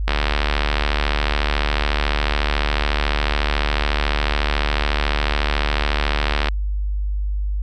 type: click train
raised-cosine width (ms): 0.3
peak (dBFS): -3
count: 475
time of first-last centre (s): 0.08-6.485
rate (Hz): 74
effects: added 50 Hz sine -19 dBFS peak until 7.62 s